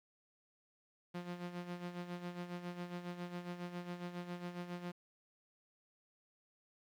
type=tone with tremolo; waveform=sawtooth; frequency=176.2 Hz; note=F3; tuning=16 cents sharp; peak=-36 dBFS; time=1.14-4.92 s; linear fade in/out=10 ms; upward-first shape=sine; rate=7.3 Hz; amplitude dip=65%; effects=low-pass 4000 Hz 12 dB/octave + 11-bit